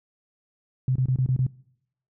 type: tone bursts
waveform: sine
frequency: 129.3 Hz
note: C3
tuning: 20 cents flat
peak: -19 dBFS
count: 6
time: 0.88-1.466 s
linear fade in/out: 2 ms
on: 76 ms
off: 26 ms
effects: noise-tail reverb RT60 0.7 s tail -22 dB re dry